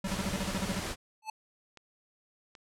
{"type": "noise", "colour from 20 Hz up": "pink", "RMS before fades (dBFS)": -36, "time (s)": [0.04, 0.96], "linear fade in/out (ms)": 50}
{"type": "tone bursts", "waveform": "square", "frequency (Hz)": 192.5, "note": "G3", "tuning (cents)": -31, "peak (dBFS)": -31, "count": 11, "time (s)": [0.04, 0.796], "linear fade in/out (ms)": 5, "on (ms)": 36, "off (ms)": 36}
{"type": "tone with exponential growth", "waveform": "square", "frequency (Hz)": 871, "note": "A5", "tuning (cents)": -18, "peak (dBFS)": -32, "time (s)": [1.22, 1.3], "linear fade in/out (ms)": 5, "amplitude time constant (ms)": 17}
{"type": "clicks", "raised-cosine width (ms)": 0.2, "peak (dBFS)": -33, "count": 2, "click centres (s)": [1.773, 2.552]}
{"effects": ["low-pass 10000 Hz 12 dB/octave"]}